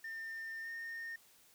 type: tone with pitch glide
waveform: sine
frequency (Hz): 1805 to 1831.3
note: A6 to A#6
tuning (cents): +44 to -31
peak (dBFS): -39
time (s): 0.04-1.16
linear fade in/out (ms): 5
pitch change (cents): +25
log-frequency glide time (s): 0.62-0.68
effects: tanh soft clip ceiling -40 dBFS + white hiss -65 dBFS RMS until 1.54 s